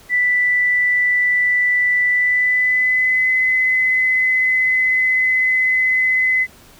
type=tone with pitch glide; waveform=sine; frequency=1978 to 2029 Hz; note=B6 to B6; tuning=+2 to +46 cents; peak=-13 dBFS; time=0.09-6.47 s; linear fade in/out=50 ms; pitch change=+44 cents; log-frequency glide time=2.09-3.3 s; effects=pink hiss -46 dBFS RMS until 6.79 s